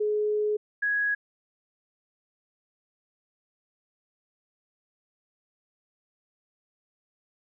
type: tone pair in turn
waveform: sine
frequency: 421.9 / 1664.4 Hz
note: G#4 / G#6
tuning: +27 / +3 cents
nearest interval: 2 octaves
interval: 2376 cents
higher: second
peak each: -23 dBFS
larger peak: neither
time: 0-0.57 / 0.82-1.15 s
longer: first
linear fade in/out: 10 ms
effects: none